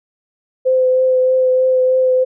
sine tone with vibrato, 514 Hz, C5, 31 cents flat, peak -10 dBFS, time 0.65-2.25 s, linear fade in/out 20 ms, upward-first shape triangle, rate 3.2 Hz, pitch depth 15 cents each way, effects none

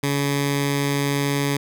10% pulse tone with notch filter, 141.4 Hz, C#3, 35 cents sharp, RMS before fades -22 dBFS, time 0.03-1.57 s, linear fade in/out 5 ms, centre 660 Hz, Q 1.1, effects none

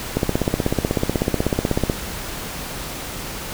click train, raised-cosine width 2 ms, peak -4 dBFS, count 29, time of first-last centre 0.17-1.898 s, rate 16.2 Hz, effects pink hiss -30 dBFS RMS until 3.53 s

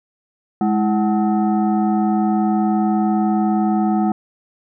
sine tone with frequency modulation, 208.7 Hz, G#3, 9 cents sharp, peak -14 dBFS, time 0.61-4.12 s, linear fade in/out 2 ms, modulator 537 Hz, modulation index 0.96, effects none

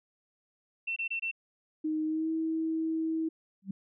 sine tone bursts, 2696 Hz, E7, 38 cents sharp, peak -30 dBFS, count 4, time 0.87-1.314 s, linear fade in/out 10 ms, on 93 ms, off 24 ms
sine tone with pitch glide, 311.1 to 321.7 Hz, D#4 to E4, 0 to -42 cents, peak -28 dBFS, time 1.84-3.29 s, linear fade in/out 10 ms, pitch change +58 cents, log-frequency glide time 2.05-2.3 s
sine tone with exponential growth, 193.9 Hz, G3, 19 cents flat, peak -29 dBFS, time 3.62-3.71 s, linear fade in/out 5 ms, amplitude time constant 18 ms
effects none

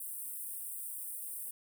pink high-pass noise, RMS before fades -42 dBFS, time 0-1.51 s, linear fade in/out 5 ms, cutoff 8500 Hz, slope 96 dB/octave, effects none

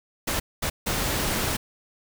pink noise bursts at uneven times, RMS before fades -26 dBFS, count 3, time 0.27-0.4 / 0.62-0.7 / 0.86-1.57 s, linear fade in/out 10 ms, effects none

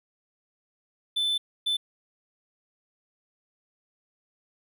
triangle tone bursts at uneven times, 3520 Hz, A7, in tune, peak -22 dBFS, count 2, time 1.16-1.38 / 1.66-1.77 s, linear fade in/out 10 ms, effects none

